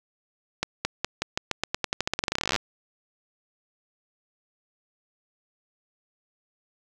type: accelerating click train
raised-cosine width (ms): 0.2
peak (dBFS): -7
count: 30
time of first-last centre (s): 0.63-2.562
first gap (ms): 220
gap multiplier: 0.89
effects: none